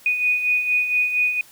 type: beating tone pair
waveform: sine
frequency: 2475 / 2479.3 Hz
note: D#7 / D#7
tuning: -10 / -7 cents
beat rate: 4.3 Hz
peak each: -26 / -18 dBFS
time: 0.06-1.41 s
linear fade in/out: 2 ms
effects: white hiss -49 dBFS RMS until 1.51 s